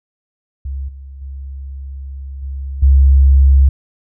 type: tone with level steps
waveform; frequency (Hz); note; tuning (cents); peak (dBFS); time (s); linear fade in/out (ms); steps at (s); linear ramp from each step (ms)
sine; 67.9; C#2; -35; -20 / -30 / -25 / -21 / -5; 0.65-3.69; 5; 0.88 / 1.21 / 2.42 / 2.82; 10
effects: none